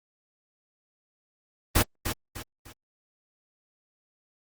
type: noise with echo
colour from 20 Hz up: pink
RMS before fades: -20 dBFS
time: 1.75-1.83 s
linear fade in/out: 10 ms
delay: 300 ms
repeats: 3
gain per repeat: -9 dB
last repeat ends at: 2.73 s
effects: Opus 24 kbps